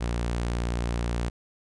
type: tone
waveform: sawtooth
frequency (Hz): 58.9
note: A#1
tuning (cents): +19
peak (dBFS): -22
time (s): 0-1.3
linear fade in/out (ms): 20
effects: resampled to 22050 Hz